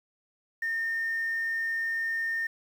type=tone; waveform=sine; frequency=1822 Hz; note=A#6; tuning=40 cents flat; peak=-26 dBFS; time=0.62-2.47 s; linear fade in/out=5 ms; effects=tanh soft clip ceiling -24 dBFS + 9-bit